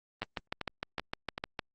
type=two click trains; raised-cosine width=0.3 ms; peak=-17 / -19 dBFS; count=10 / 4; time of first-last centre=0.22-1.592 / 0.23-1.379 s; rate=6.56 / 2.61 Hz; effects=Opus 24 kbps